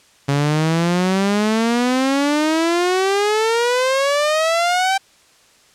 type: exponential sweep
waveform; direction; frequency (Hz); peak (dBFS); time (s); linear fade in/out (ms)
sawtooth; up; 138.59 to 784; -11; 0.28-4.98; 10
effects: white hiss -52 dBFS RMS until 5.74 s + low-pass 8000 Hz 12 dB/octave